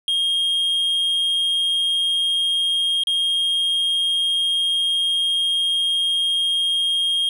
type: tone with dropouts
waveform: triangle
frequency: 3237 Hz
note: G#7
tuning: 45 cents flat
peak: -16 dBFS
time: 0.08-7.29 s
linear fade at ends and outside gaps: 1 ms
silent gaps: 3.036-3.071 s
effects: none